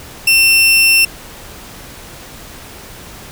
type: tone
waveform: sawtooth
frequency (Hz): 2700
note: E7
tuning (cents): +41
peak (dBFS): -4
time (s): 0.27-1.05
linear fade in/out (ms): 5
effects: pink hiss -34 dBFS RMS until 3.31 s